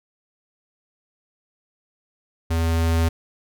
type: tone with level ramp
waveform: square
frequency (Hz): 82.41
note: E2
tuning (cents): 0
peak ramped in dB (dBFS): -20 to -17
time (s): 2.5-3.09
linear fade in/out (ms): 10
effects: none